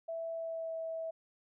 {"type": "tone with pitch glide", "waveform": "sine", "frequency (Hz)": [659.3, 651.4], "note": ["E5", "E5"], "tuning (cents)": [0, -21], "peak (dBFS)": -36, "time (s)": [0.08, 1.11], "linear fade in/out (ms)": 10, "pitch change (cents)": -21, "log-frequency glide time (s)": [0.33, 0.75], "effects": []}